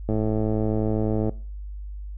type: click train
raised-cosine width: 2 ms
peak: -12 dBFS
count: 131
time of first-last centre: 0.09-1.294 s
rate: 108 Hz
effects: noise-tail reverb RT60 0.5 s tail -23 dB re dry + added 50 Hz sine -32 dBFS peak until 2.17 s